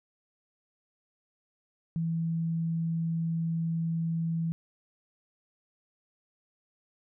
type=tone; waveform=sine; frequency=164.81 Hz; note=E3; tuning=in tune; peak=-27 dBFS; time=1.96-4.52 s; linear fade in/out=0 ms; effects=none

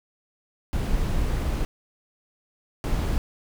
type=noise bursts at uneven times; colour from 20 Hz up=brown; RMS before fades=-24 dBFS; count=2; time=0.73-1.65 / 2.84-3.18 s; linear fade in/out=0 ms; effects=none

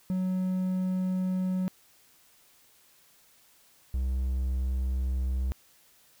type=tone pair in turn; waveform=triangle; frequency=185.3 / 64.39 Hz; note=F#3 / C2; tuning=+3 / -27 cents; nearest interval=octave + tritone; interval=1830 cents; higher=first; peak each=-24 dBFS; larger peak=neither; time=0.1-1.68 / 3.94-5.52 s; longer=neither; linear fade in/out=0 ms; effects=white hiss -61 dBFS RMS until 6.2 s

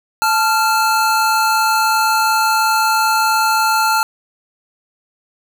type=tone pair together; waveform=square; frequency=876 / 1382.7 Hz; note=A5 / F6; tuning=-8 / -18 cents; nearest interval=minor sixth; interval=790 cents; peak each=-16 dBFS; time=0.22-4.03 s; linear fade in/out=0 ms; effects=none

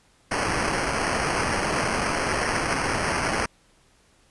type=noise with sample-and-hold; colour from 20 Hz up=white; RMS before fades=-25 dBFS; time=0.31-3.46 s; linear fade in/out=5 ms; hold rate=3675 Hz; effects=pink hiss -60 dBFS RMS until 4.3 s + resampled to 24000 Hz

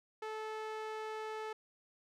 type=tone with band-pass filter; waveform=sawtooth; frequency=435.2 Hz; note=A4; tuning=19 cents flat; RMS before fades=-42 dBFS; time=0.22-1.53 s; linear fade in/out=5 ms; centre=980 Hz; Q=0.57; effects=none

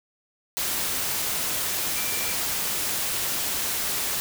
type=tone in noise; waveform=sine; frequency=2349 Hz; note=D7; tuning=in tune; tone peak=-36 dBFS; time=1.96-2.33 s; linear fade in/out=0 ms; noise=white; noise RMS=-27 dBFS; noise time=0.57-4.2 s; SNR=-12 dB; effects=none

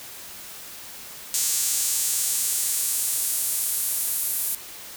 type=tone with high-pass filter sweep; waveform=sawtooth; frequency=235.9 Hz; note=A#3; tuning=21 cents sharp; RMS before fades=-25 dBFS; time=1.34-4.55 s; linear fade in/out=0 ms; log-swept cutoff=7300 to 11000 Hz; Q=1.5; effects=white hiss -40 dBFS RMS until 4.96 s

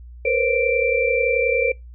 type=tone cluster; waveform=sine; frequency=464.2 / 495.5 / 534 / 2349 Hz; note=A#4 / B4 / C5 / D7; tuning=-7 / +6 / +35 / 0 cents; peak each=-22 dBFS; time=0.25-1.72 s; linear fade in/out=5 ms; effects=noise-tail reverb RT60 0.2 s tail -24 dB re dry + added 60 Hz sine -37 dBFS peak until 1.94 s

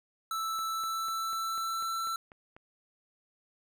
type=tone with pitch glide; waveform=square; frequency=1318.5 to 1337.7 Hz; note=E6 to E6; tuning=0 to +25 cents; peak=-32 dBFS; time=0.31-2.16 s; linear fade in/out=2 ms; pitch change=+25 cents; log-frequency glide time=0.6-1.91 s
type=click train; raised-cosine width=0.5 ms; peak=-35 dBFS; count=9; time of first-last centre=0.59-2.565 s; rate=4.05 Hz
effects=none

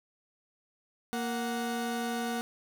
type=tone pair together; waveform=30% pulse; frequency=233.1 / 739.6 Hz; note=A#3 / F#5; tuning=0 / -1 cents; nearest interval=octave + minor sixth; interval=1999 cents; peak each=-30 / -33 dBFS; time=1.13-2.41 s; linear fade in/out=0 ms; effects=none

